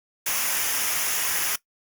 white noise with comb filter, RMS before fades -25 dBFS, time 0.26-1.56 s, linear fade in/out 5 ms, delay 0.24 ms, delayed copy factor -0.6, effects noise-tail reverb RT60 0.1 s tail -19 dB re dry + Opus 48 kbps

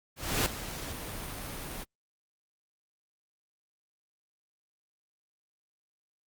pink noise with ADSR envelope, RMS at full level -26 dBFS, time 0.16-1.85 s, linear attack 300 ms, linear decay 3 ms, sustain -13 dB, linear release 29 ms, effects Opus 48 kbps

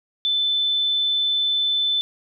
sine tone, 3520 Hz, A7, in tune, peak -18 dBFS, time 0.25-2.01 s, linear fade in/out 0 ms, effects none

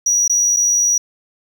triangle tone with dropouts, 5800 Hz, F#8, 35 cents flat, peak -11 dBFS, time 0.06-0.98 s, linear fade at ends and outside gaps 5 ms, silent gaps 0.279-0.296 / 0.564-0.568 s, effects none

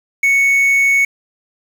triangle tone with quantisation, 2217 Hz, C#7, in tune, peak -8 dBFS, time 0.23-1.05 s, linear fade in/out 5 ms, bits 6, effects none

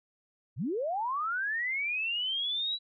sine linear sweep, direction up, 87.5 to 3951 Hz, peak -29 dBFS, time 0.56-2.79 s, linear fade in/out 50 ms, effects none

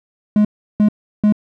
triangle tone bursts, 210 Hz, G#3, 19 cents sharp, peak -7 dBFS, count 3, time 0.36-1.324 s, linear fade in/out 2 ms, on 88 ms, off 350 ms, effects none

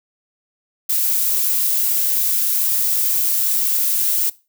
violet noise, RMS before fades -18 dBFS, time 0.89-4.3 s, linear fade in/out 10 ms, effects noise-tail reverb RT60 0.3 s tail -20 dB re dry

